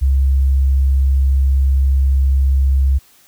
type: tone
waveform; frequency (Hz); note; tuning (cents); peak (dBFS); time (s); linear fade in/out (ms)
sine; 67.4; C#2; -48; -10; 0.01-2.99; 20
effects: white hiss -50 dBFS RMS until 3.27 s